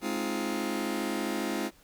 sawtooth chord, F minor seventh, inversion first, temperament just, 209.5 / 261.9 / 314.3 / 349.2 Hz, Ab3 / C4 / Eb4 / F4, +15 / +2 / +18 / 0 cents, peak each -31 dBFS, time 0.01-1.71 s, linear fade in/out 50 ms, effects pink hiss -60 dBFS RMS until 1.83 s

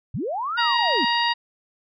sine linear two-way sweep, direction up then down, 82.41 to 1480 to 208.5 Hz, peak -24 dBFS, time 0.14-1.05 s, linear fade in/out 5 ms, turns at 0.58 s
harmonic tone, 944 Hz, A#5, 22 cents sharp, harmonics 1 / 2 / 3 / 4 / 5, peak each -22 / -25 / -27 / -28 / -29 dBFS, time 0.57-1.34 s, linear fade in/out 20 ms
effects none

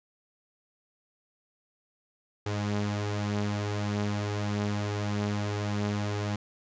sawtooth tone pair together, 103.04 / 207.7 Hz, G#2 / G#3, -13 / 0 cents, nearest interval octave, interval 1213 cents, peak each -25 / -31 dBFS, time 2.46-6.36 s, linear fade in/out 5 ms, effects resampled to 16000 Hz

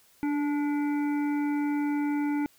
harmonic tone with a mistuned harmonic, 289.2 Hz, D4, 27 cents flat, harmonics 1 / 3 / 5 / 7 / 8, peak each -25 / -37 / -43 / -45 / -46 dBFS, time 0.23-2.46 s, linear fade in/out 0 ms, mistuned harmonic 1, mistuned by +20 cents, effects white hiss -61 dBFS RMS until 2.58 s

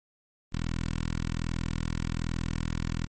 10% pulse tone with notch filter, 41.24 Hz, E1, 2 cents sharp, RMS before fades -31 dBFS, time 0.52-3.07 s, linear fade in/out 20 ms, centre 630 Hz, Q 0.83, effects MP3 32 kbps

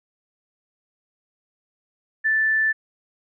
sine tone, 1760 Hz, A6, in tune, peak -17 dBFS, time 2.24-2.73 s, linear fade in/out 20 ms, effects none

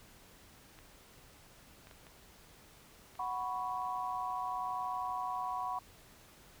clicks, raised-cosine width 0.3 ms, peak -38 dBFS, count 5, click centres 0.789 / 1.871 / 1.912 / 2.068 / 3.154 s
sine chord, F# suspended fourth, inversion none, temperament equal, 740 / 987.8 / 1108.7 Hz, F#5 / B5 / C#6, 0 / 0 / 0 cents, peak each -39 / -38 / -40 dBFS, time 3.19-5.79 s, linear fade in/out 5 ms
effects pink hiss -59 dBFS RMS until 6.6 s

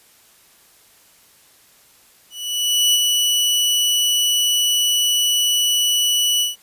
sawtooth tone with ADSR envelope, 2953 Hz, F#7, 4 cents flat, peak -9 dBFS, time 2.3-6.56 s, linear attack 640 ms, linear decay 32 ms, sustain -3 dB, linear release 150 ms, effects white hiss -52 dBFS RMS until 6.62 s + resampled to 32000 Hz

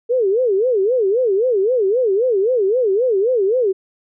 sine tone with vibrato, 443.1 Hz, A4, 12 cents sharp, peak -13 dBFS, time 0.09-3.73 s, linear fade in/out 20 ms, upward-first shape sine, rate 3.8 Hz, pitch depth 270 cents each way, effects none

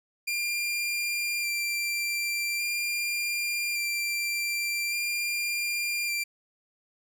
sawtooth tone with vibrato, 2378 Hz, D7, 21 cents sharp, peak -24 dBFS, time 0.27-6.24 s, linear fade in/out 10 ms, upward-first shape square, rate 0.43 Hz, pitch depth 12 cents each way, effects none

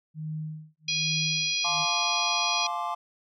sine tone with tremolo, 155.56 Hz, D#3, in tune, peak -30 dBFS, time 0.14-1.86 s, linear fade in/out 50 ms, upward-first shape sine, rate 1.2 Hz, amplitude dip 100%
harmonic tone, 823 Hz, G#5, 16 cents flat, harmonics 3 / 4 / 5 / 6 / 7, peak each -30 / -31 / -32 / -33 / -33 dBFS, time 0.88-2.67 s, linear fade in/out 5 ms
triangle chord, D minor seventh, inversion first, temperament equal with one note detuned, 698.5 / 863.4 / 1046.5 / 1174.7 Hz, F5 / A5 / C6 / D6, 0 / -33 / 0 / 0 cents, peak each -32 dBFS, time 1.64-2.95 s, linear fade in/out 10 ms
effects none

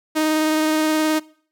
sawtooth tone with vibrato, 311.1 Hz, D#4, in tune, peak -13 dBFS, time 0.15-1.2 s, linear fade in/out 20 ms, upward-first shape sine, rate 19 Hz, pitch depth 13 cents each way, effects noise-tail reverb RT60 0.5 s tail -22 dB re dry

